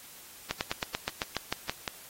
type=slowing click train; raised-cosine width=0.2 ms; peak=-12 dBFS; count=11; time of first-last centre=0.51-1.878 s; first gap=99 ms; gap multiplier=1.07; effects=white hiss -50 dBFS RMS until 2.09 s + AAC 48 kbps